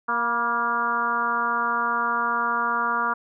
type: harmonic tone with a mistuned harmonic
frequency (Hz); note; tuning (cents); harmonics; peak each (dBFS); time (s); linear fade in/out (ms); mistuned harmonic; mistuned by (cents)
234.9; A#3; +13; 1 / 2 / 3 / 4 / 5 / 6 / 7; -36 / -36 / -34 / -27 / -25 / -26 / -37; 0.08-3.14; 10; 4; +41
effects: none